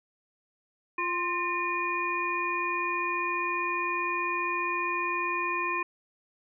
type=harmonic tone with a mistuned harmonic; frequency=349.2 Hz; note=F4; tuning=in tune; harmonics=1 / 3 / 5 / 7; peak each=-36 / -30 / -37 / -31 dBFS; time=0.98-5.83 s; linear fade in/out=5 ms; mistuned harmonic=5; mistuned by=+60 cents; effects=none